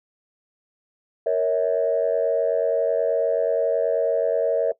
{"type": "chord", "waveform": "sine", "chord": "A# diminished", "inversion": "none", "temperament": "equal with one note detuned", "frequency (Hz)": [466.2, 554.4, 644.9], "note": ["A#4", "C#5", "E5"], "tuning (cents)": [0, 0, -38], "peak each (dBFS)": -22, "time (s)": [1.26, 4.72], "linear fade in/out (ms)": 5, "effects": ["noise-tail reverb RT60 0.1 s tail -19 dB re dry", "tanh soft clip ceiling -11 dBFS"]}